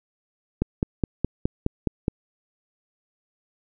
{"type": "click train", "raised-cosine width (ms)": 3, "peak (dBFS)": -8, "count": 8, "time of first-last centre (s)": [0.62, 2.081], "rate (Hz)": 4.79, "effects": []}